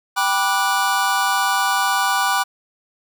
square chord, G major seventh, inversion none, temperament just, 784 / 980 / 1176 / 1470 Hz, G5 / B5 / D6 / F#6, 0 / -14 / +2 / -12 cents, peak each -23 dBFS, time 0.16-2.44 s, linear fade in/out 20 ms, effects none

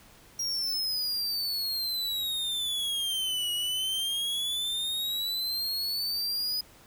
45% pulse exponential two-way sweep, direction down then up, 5650 to 2896 to 4998 Hz, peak -28 dBFS, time 0.39-6.61 s, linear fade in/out 5 ms, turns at 3.52 s, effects pink hiss -55 dBFS RMS until 6.86 s

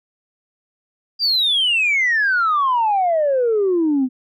sine exponential sweep, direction down, 4834 to 248.8 Hz, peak -13 dBFS, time 1.19-4.09 s, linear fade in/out 50 ms, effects tanh soft clip ceiling -11 dBFS

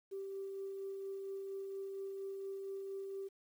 sine tone with tremolo, 390.4 Hz, G4, 7 cents flat, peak -39 dBFS, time 0.11-3.29 s, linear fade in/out 20 ms, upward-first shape sine, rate 4.3 Hz, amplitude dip 25%, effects tanh soft clip ceiling -35 dBFS + 11-bit

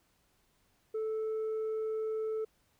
sine tone, 438.1 Hz, A4, 7 cents flat, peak -29 dBFS, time 0.94-2.45 s, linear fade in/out 10 ms, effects tanh soft clip ceiling -31 dBFS + pink hiss -72 dBFS RMS until 2.79 s

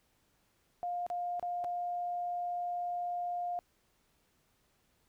sine tone with dropouts, 706 Hz, F5, 19 cents sharp, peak -33 dBFS, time 0.83-3.59 s, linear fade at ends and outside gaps 0 ms, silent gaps 1.065-1.101 / 1.396-1.427 / 1.641-1.645 s, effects pink hiss -73 dBFS RMS until 5.08 s

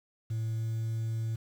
sine tone with pitch glide, 111.8 to 112.51 Hz, A2 to A2, +28 to +39 cents, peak -27 dBFS, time 0.3-1.36 s, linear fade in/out 10 ms, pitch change +11 cents, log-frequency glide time 0.56-0.65 s, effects tanh soft clip ceiling -29 dBFS + 9-bit

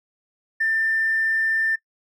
triangle tone with tanh clipping, 1788 Hz, A6, 27 cents sharp, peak -18 dBFS, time 0.6-1.76 s, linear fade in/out 10 ms, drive 1 dB, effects noise-tail reverb RT60 0.1 s tail -22 dB re dry

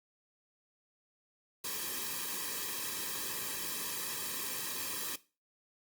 white noise with comb filter, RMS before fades -38 dBFS, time 1.64-5.16 s, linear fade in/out 5 ms, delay 1.4 ms, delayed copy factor -0.9, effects noise-tail reverb RT60 0.3 s tail -17 dB re dry + Opus 48 kbps

